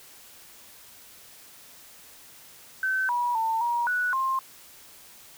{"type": "tone with pitch steps", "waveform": "sine", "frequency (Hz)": [1534, 967, 897, 950, 1475, 1058], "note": ["G6", "B5", "A5", "A#5", "F#6", "C6"], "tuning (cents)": [-38, -37, 33, 33, -6, 19], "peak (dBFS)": -23, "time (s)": [2.83, 4.39], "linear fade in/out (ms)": 2, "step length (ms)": 260, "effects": ["white hiss -50 dBFS RMS until 5.37 s"]}